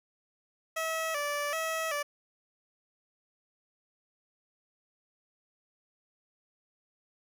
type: tone with vibrato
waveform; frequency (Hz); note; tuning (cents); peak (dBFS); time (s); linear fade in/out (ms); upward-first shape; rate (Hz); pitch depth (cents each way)
15% pulse; 613; D#5; -26; -24; 0.76-2.03; 10; square; 1.3; 90
effects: none